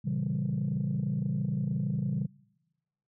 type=chord; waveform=sine; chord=A# diminished seventh; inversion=none; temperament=equal; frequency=116.54 / 138.59 / 164.81 / 196 Hz; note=A#2 / C#3 / E3 / G3; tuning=0 / 0 / 0 / 0 cents; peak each=-36 / -30 / -33 / -32 dBFS; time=0.04-2.27 s; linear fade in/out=20 ms; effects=noise-tail reverb RT60 1.0 s tail -24 dB re dry + tanh soft clip ceiling -22 dBFS